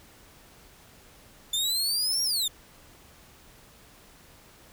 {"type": "exponential two-way sweep", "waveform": "sawtooth", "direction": "up then down", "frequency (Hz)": [3528, 5650, 3528], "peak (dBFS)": -22, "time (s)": [1.53, 2.48], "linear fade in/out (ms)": 5, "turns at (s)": 2.23, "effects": ["pink hiss -54 dBFS RMS until 4.72 s"]}